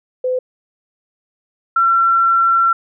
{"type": "tone pair in turn", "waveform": "sine", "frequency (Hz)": [508, 1356.2], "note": ["B4", "E6"], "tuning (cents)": [49, 49], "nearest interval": "octave + perfect fourth", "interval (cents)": 1700, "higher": "second", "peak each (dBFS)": [-15, -10], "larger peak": "second", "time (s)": [[0.24, 0.39], [1.76, 2.73]], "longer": "second", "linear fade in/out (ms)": 5, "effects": []}